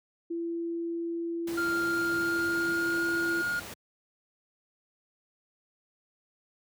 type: tone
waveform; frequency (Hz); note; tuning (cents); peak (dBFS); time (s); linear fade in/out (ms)
sine; 336.9; E4; +38; -30; 0.3-3.42; 10
type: noise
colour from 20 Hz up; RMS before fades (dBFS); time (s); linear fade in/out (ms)
pink; -41; 1.47-3.74; 5
type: tone with pitch glide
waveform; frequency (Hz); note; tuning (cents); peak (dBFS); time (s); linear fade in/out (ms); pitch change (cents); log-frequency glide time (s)
triangle; 1396.9 to 1427.1; F6 to F6; 0 to +37; -26; 1.57-3.6; 10; +37; 1.83-3.12
effects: high-pass 100 Hz 12 dB/octave